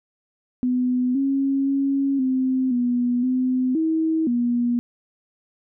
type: tone with pitch steps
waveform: sine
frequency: 250.4 / 273.2 / 275.3 / 259.7 / 244.2 / 255.4 / 320.3 / 240.6 Hz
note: B3 / C#4 / C#4 / C4 / B3 / C4 / E4 / B3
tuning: +24 / -25 / -12 / -13 / -19 / -42 / -50 / -45 cents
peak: -18 dBFS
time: 0.63-4.79 s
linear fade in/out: 0 ms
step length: 520 ms
effects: none